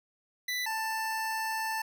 25% pulse tone pair in turn, 1987 / 885.1 Hz, B6 / A5, +10 / +10 cents, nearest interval octave + major second, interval 1400 cents, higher first, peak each -27 dBFS, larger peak neither, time 0.48-0.66 / 0.66-1.82 s, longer second, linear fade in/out 5 ms, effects none

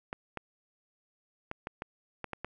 clicks, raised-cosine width 0.5 ms, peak -21 dBFS, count 8, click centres 0.129 / 0.373 / 1.514 / 1.671 / 1.821 / 2.243 / 2.333 / 2.446 s, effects none

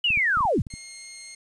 sine linear sweep, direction down, 2986 to 53.5 Hz, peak -19 dBFS, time 0.04-0.62 s, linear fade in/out 5 ms
clicks, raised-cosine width 5 ms, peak -24 dBFS, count 8, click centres 0.105 / 0.174 / 0.372 / 0.407 / 0.453 / 0.586 / 0.668 / 0.739 s
5% pulse tone, 2138 Hz, C7, 37 cents sharp, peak -27 dBFS, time 0.7-1.35 s, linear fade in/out 5 ms
effects resampled to 22050 Hz + 9-bit

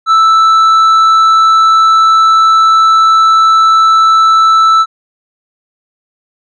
sine tone with tanh clipping, 1318.5 Hz, E6, in tune, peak -5 dBFS, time 0.06-4.86 s, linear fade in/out 50 ms, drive 6 dB, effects none

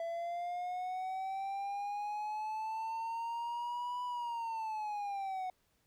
triangle linear two-way sweep, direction up then down, 666 to 987.8 to 735 Hz, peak -34 dBFS, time 0-5.5 s, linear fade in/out 2 ms, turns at 4.04 s, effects pink hiss -75 dBFS RMS until 5.86 s

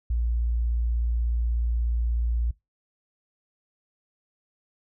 sine tone, 58.27 Hz, A#1, in tune, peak -22 dBFS, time 0.1-2.51 s, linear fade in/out 5 ms, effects noise-tail reverb RT60 0.2 s tail -22 dB re dry

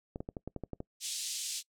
clicks, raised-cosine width 2 ms, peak -25 dBFS, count 9, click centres 0.159 / 0.205 / 0.289 / 0.368 / 0.476 / 0.563 / 0.637 / 0.733 / 0.804 s
white band-pass noise, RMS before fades -38 dBFS, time 1-1.63 s, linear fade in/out 50 ms, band 3100 to 8800 Hz, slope 24 dB/octave
effects noise-tail reverb RT60 0.1 s tail -24 dB re dry

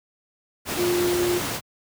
sine tone in noise, 352.9 Hz, F4, 18 cents sharp, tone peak -20 dBFS, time 0.76-1.41 s, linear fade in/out 50 ms, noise pink, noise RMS -27 dBFS, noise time 0.65-1.61 s, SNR +4 dB, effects high-pass 100 Hz 12 dB/octave

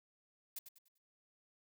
blue noise with echo, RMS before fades -44 dBFS, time 0.56-0.59 s, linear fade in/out 5 ms, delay 98 ms, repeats 4, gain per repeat -9 dB, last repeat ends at 0.982 s, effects none

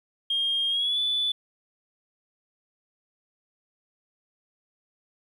sine tone with pitch glide, 3225 to 3476 Hz, G7 to A7, +48 to -22 cents, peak -22 dBFS, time 0.3-1.32 s, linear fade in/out 5 ms, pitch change +130 cents, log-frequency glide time 0.69-0.99 s, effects tanh soft clip ceiling -18 dBFS + 10-bit

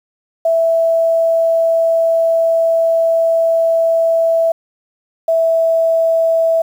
sine tone pair in turn, 659.3 / 656.5 Hz, E5 / E5, 0 / -7 cents, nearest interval unison, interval 7 cents, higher first, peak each -10 dBFS, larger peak neither, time 0.45-4.52 / 5.28-6.62 s, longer first, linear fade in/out 5 ms, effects 7-bit

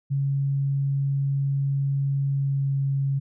sine tone with pitch glide, 138.59 to 137.63 Hz, C#3 to C#3, 0 to -12 cents, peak -21 dBFS, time 0.1-3.2 s, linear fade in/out 20 ms, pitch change -12 cents, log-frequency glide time 2.3-2.75 s, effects none

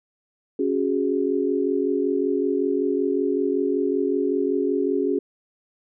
sine chord, C# suspended fourth, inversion none, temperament equal, 277.2 / 370 / 415.3 Hz, C#4 / F#4 / G#4, 0 / 0 / 0 cents, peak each -24 dBFS, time 0.59-5.19 s, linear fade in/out 5 ms, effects none

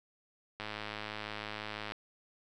click train, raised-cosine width 0.3 ms, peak -23 dBFS, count 141, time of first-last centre 0.6-1.921 s, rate 106 Hz, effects none

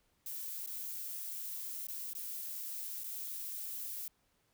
violet noise with dropouts, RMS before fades -42 dBFS, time 0.26-4.08 s, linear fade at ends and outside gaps 2 ms, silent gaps 0.663-0.673 / 1.87-1.884 / 2.133-2.15 / 3.036-3.041 s, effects pink hiss -75 dBFS RMS until 4.53 s

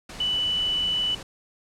sine tone in noise, 2975 Hz, F#7, 9 cents sharp, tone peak -22 dBFS, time 0.2-1.15 s, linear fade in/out 5 ms, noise pink, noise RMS -39 dBFS, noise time 0.09-1.23 s, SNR +14 dB, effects low-pass 8000 Hz 12 dB/octave

